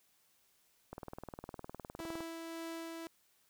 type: click train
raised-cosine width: 1 ms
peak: -30 dBFS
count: 26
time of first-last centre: 0.93-2.206 s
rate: 19.6 Hz
type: tone with tremolo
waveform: sawtooth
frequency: 329.6 Hz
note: E4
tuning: in tune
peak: -37 dBFS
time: 1.99-3.07 s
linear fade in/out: 0 ms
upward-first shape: sine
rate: 1.8 Hz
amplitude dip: 25%
effects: white hiss -72 dBFS RMS until 3.49 s